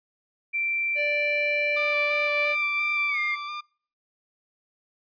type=tone with pitch glide; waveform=sine; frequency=2349 to 2117 Hz; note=D7 to C7; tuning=0 to +20 cents; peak=-24 dBFS; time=0.53-3.36 s; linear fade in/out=20 ms; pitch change=-180 cents; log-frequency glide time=3.08-3.19 s
type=tone; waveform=square; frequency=587.3 Hz; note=D5; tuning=in tune; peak=-28 dBFS; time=0.95-2.56 s; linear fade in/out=50 ms
type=tone with vibrato; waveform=sawtooth; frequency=1185 Hz; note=D6; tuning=15 cents sharp; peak=-28 dBFS; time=1.76-3.61 s; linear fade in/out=10 ms; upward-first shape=square; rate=2.9 Hz; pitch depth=19 cents each way
effects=noise-tail reverb RT60 0.5 s tail -26 dB re dry + resampled to 11025 Hz